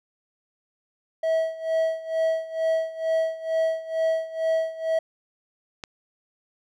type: tone with tremolo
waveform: triangle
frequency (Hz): 647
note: E5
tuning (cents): -32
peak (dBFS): -17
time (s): 1.23-4.99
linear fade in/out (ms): 5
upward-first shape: sine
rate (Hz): 2.2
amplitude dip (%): 85
type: click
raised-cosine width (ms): 0.2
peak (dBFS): -17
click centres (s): 5.838
effects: none